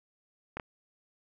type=clicks; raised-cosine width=0.5 ms; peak=-21 dBFS; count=2; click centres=0.57 / 0.598 s; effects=none